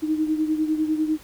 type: beating tone pair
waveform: sine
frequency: 309.2 / 319.2 Hz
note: D#4 / D#4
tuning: -11 / +44 cents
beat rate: 10 Hz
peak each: -21 / -27 dBFS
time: 0.02-1.18 s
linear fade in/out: 20 ms
effects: pink hiss -48 dBFS RMS until 1.23 s